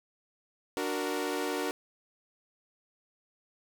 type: chord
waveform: sawtooth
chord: D augmented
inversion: none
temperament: equal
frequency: 293.7 / 370 / 466.2 Hz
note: D4 / F#4 / A#4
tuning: 0 / 0 / 0 cents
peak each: -31 dBFS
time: 0.77-1.71 s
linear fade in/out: 0 ms
effects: none